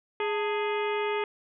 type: harmonic tone with a mistuned harmonic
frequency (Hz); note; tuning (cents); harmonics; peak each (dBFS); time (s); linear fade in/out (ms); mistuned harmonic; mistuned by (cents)
416.2; G#4; +4; 1 / 2 / 3 / 4 / 5 / 6 / 7 / 8; -28 / -33 / -37 / -41 / -37 / -39 / -44 / -45; 0.2-1.24; 2; 2; +110
effects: none